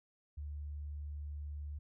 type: tone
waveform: sine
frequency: 73.42 Hz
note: D2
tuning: in tune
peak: -40 dBFS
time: 0.37-1.79 s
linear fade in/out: 10 ms
effects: none